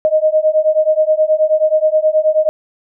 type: beating tone pair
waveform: sine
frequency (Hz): 617 / 626.4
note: D#5 / D#5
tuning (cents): -15 / +11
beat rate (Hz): 9.4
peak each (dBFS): -13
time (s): 0.05-2.49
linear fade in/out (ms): 0
effects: none